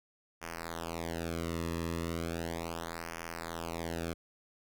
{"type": "tone with flanger", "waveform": "sawtooth", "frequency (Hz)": 83.5, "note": "E2", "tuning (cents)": 23, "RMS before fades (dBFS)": -38, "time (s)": [0.41, 4.14], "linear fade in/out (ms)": 20, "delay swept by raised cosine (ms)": [0.25, 1.35], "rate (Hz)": 0.36, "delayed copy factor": -1, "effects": []}